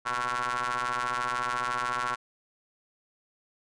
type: ring-modulated tone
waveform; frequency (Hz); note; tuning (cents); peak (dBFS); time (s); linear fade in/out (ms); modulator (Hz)
sawtooth; 123.7; B2; +3; -21; 0.05-2.16; 20; 1230
effects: resampled to 22050 Hz